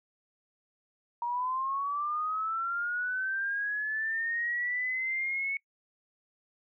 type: linear sweep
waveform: sine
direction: up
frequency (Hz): 942 to 2217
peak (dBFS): -29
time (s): 1.22-5.57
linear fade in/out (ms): 2
effects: noise-tail reverb RT60 0.1 s tail -25 dB re dry